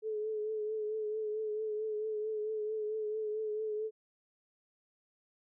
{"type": "tone with vibrato", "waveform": "sine", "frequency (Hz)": 430, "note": "A4", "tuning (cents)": -40, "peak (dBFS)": -33, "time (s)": [0.02, 3.91], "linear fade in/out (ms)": 50, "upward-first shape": "triangle", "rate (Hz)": 4.5, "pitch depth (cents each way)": 40, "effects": []}